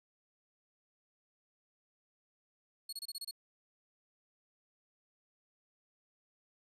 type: tone bursts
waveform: sawtooth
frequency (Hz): 4337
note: C#8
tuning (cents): -39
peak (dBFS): -37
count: 7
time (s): 2.89-3.311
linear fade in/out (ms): 5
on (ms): 37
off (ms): 27
effects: resampled to 32000 Hz